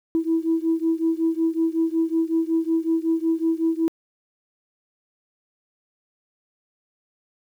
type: beating tone pair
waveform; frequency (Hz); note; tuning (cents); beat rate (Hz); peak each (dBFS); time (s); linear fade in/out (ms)
sine; 324.7 / 330.1; E4 / E4; -26 / +2; 5.4; -21 / -22; 0.15-3.88; 0
effects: tanh soft clip ceiling -12 dBFS + 9-bit